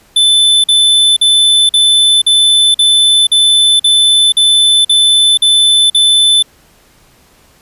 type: tone bursts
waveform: square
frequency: 3518 Hz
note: A7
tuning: 1 cent flat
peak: -6 dBFS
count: 12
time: 0.16-6.426 s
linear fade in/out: 5 ms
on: 480 ms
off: 46 ms
effects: pink hiss -47 dBFS RMS until 7.61 s + resampled to 32000 Hz